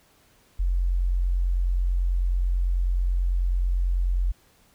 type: tone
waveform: sine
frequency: 44.59 Hz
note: F1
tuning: 37 cents sharp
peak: -20 dBFS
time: 0.59-4.32 s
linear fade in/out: 10 ms
effects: pink hiss -60 dBFS RMS until 4.74 s